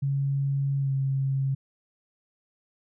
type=tone with pitch glide; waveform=sine; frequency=138.59 to 135.5 Hz; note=C#3 to C#3; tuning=0 to -39 cents; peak=-23 dBFS; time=0.02-1.55 s; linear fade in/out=10 ms; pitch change=-39 cents; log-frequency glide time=0.79-0.92 s; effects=none